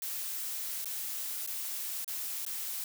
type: noise with dropouts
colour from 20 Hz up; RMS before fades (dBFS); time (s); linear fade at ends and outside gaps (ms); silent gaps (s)
blue; -37; 0.02-2.84; 1; 0.845-0.856 / 1.464-1.474 / 2.045-2.078 / 2.451-2.464
effects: none